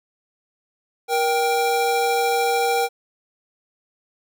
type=tone pair together; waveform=square; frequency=473.1 / 784 Hz; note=A#4 / G5; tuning=+26 / 0 cents; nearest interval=major sixth; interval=874 cents; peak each=-22 / -21 dBFS; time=1.08-2.89 s; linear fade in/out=50 ms; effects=none